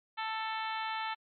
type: harmonic tone with a mistuned harmonic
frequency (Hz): 441.7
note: A4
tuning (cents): +7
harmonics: 2 / 3 / 4 / 5 / 6 / 7 / 8 / 9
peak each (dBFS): -36 / -40 / -42 / -44 / -46 / -47 / -48 / -49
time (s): 0.17-1.15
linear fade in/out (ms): 20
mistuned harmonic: 9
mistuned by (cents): +18
effects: MP3 48 kbps